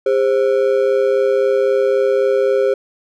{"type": "ring-modulated tone", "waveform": "triangle", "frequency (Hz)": 466.2, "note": "A#4", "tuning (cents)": 0, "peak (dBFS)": -7, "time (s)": [0.06, 2.74], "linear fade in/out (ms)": 5, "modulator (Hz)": 61.9, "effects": []}